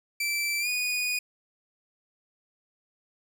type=tone with pitch glide; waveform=sawtooth; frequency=2332 to 2469 Hz; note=D7 to D#7; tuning=-13 to -14 cents; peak=-23 dBFS; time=0.2-1.19 s; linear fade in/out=5 ms; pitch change=+99 cents; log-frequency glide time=0.6-0.68 s; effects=none